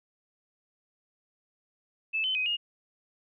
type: tone with pitch steps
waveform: sine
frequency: 2622 / 3055 / 2515 / 2852 Hz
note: E7 / G7 / D#7 / F7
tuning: -10 / -45 / +18 / +36 cents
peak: -26 dBFS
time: 2.13-2.57 s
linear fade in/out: 20 ms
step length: 110 ms
effects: none